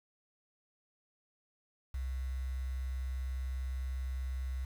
sine tone with quantisation, 64.9 Hz, C2, 13 cents flat, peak -34 dBFS, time 1.94-4.65 s, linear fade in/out 5 ms, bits 9, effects none

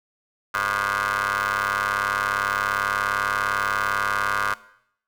20% pulse ring-modulated tone, 100.1 Hz, G2, 37 cents sharp, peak -14 dBFS, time 0.54-4.54 s, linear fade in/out 5 ms, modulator 1320 Hz, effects noise-tail reverb RT60 0.7 s tail -18 dB re dry

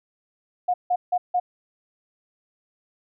sine tone bursts, 720 Hz, F#5, 47 cents flat, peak -18 dBFS, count 4, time 0.68-1.4 s, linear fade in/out 10 ms, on 60 ms, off 160 ms, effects none

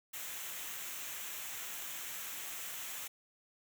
white noise with comb filter, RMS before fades -43 dBFS, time 0.13-3.08 s, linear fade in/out 10 ms, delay 0.21 ms, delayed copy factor -0.55, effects none

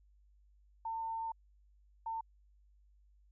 sine tone bursts at uneven times, 902 Hz, A5, 43 cents sharp, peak -36 dBFS, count 2, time 0.85-1.32 / 2.06-2.21 s, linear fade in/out 5 ms, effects added 50 Hz sine -63 dBFS peak until 3.31 s

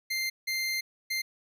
25% pulse tone bursts at uneven times, 2093 Hz, C7, in tune, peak -25 dBFS, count 3, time 0.1-0.3 / 0.47-0.81 / 1.1-1.22 s, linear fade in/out 10 ms, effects none

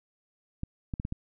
clicks, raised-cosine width 5 ms, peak -20 dBFS, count 5, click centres 0.634 / 0.938 / 0.999 / 1.051 / 1.124 s, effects none

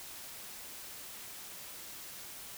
silence, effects white hiss -47 dBFS RMS until 2.57 s

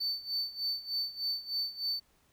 triangle tone with tremolo, 4531 Hz, C#8, 37 cents sharp, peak -28 dBFS, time 0-2 s, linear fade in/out 10 ms, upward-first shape sine, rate 3.3 Hz, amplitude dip 85%, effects pink hiss -69 dBFS RMS until 2.32 s

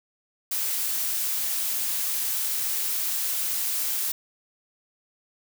blue noise, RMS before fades -27 dBFS, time 0.51-4.12 s, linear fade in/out 5 ms, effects none

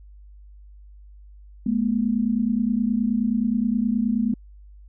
sine tone pair together, 211.7 / 241.2 Hz, G#3 / B3, +33 / -41 cents, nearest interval major second, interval 226 cents, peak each -22 dBFS, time 1.66-4.34 s, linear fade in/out 5 ms, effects added 50 Hz sine -43 dBFS peak until 4.88 s

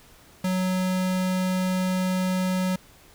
square tone, 185 Hz, F#3, in tune, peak -23 dBFS, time 0.44-2.76 s, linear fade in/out 5 ms, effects pink hiss -53 dBFS RMS until 3.14 s

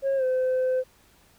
sine tone with pitch glide, 544 to 513.5 Hz, C#5 to C5, -33 to -33 cents, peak -19 dBFS, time 0.02-0.84 s, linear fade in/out 50 ms, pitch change -100 cents, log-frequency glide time 0.16-0.24 s, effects tanh soft clip ceiling -20 dBFS + pink hiss -59 dBFS RMS until 1.38 s

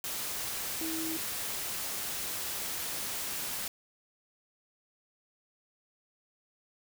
sine tone in noise, 322.6 Hz, E4, 37 cents flat, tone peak -35 dBFS, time 0.81-1.17 s, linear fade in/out 2 ms, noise white, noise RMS -36 dBFS, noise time 0.04-3.68 s, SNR -2 dB, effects none

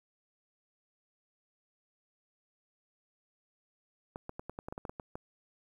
clicks, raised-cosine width 1 ms, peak -26 dBFS, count 12, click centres 4.159 / 4.294 / 4.395 / 4.496 / 4.589 / 4.685 / 4.725 / 4.779 / 4.852 / 4.895 / 4.998 / 5.155 s, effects 10-bit

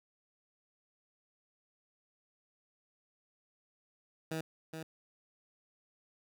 15% pulse tone with echo, 160 Hz, D#3, 49 cents sharp, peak -29 dBFS, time 4.31-4.41 s, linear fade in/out 5 ms, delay 420 ms, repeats 1, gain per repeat -6 dB, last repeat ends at 4.83 s, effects none

